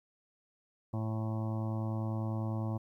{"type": "harmonic tone", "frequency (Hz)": 110, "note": "A2", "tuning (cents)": 0, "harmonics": [1, 2, 3, 5, 6, 7, 8, 9, 10], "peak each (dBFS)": [-33, -39, -43, -47, -49, -50, -51, -52, -53], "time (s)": [0.93, 2.78], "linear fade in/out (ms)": 10, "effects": ["12-bit"]}